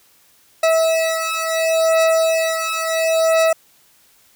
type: beating tone pair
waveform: 40% pulse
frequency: 649 / 649.72 Hz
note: E5 / E5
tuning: -27 / -25 cents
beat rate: 0.72 Hz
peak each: -17 dBFS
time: 0.63-3.53 s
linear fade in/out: 5 ms
effects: white hiss -54 dBFS RMS until 4.35 s